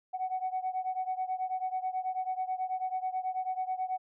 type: beating tone pair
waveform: sine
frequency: 743 / 752.2 Hz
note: F#5 / F#5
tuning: +7 / +28 cents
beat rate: 9.2 Hz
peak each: -32 / -34 dBFS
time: 0.13-3.98 s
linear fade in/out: 20 ms
effects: tanh soft clip ceiling -25 dBFS